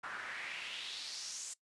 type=noise with band-pass filter sweep; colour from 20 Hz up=pink; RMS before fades=-44 dBFS; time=0.03-1.54 s; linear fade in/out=10 ms; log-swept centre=1300 to 7600 Hz; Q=3.2; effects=noise-tail reverb RT60 0.1 s tail -19 dB re dry + resampled to 24000 Hz